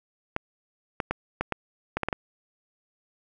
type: clicks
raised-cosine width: 0.5 ms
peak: -11 dBFS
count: 9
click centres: 0.364 / 1.002 / 1.11 / 1.41 / 1.523 / 1.97 / 2.033 / 2.086 / 2.128 s
effects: none